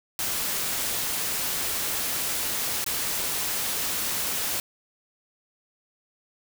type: noise with dropouts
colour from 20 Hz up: white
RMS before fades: -28 dBFS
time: 0.19-4.6 s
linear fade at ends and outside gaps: 1 ms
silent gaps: 2.843-2.863 s
effects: none